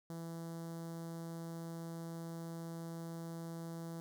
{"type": "tone with notch filter", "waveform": "sawtooth", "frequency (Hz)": 166.1, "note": "E3", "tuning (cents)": 13, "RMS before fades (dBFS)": -45, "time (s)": [0.1, 4], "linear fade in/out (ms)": 0, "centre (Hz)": 2500, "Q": 0.55, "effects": []}